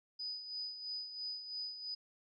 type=tone with tremolo; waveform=sine; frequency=4978 Hz; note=D#8; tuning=in tune; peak=-38 dBFS; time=0.19-1.95 s; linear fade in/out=10 ms; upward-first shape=sine; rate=3 Hz; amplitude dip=60%; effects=none